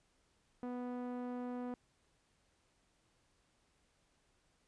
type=tone with low-pass filter; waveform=sawtooth; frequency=246.9 Hz; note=B3; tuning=in tune; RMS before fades=-42 dBFS; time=0.63-1.74 s; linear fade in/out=0 ms; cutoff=1000 Hz; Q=0.72; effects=pink hiss -75 dBFS RMS until 4.67 s + resampled to 22050 Hz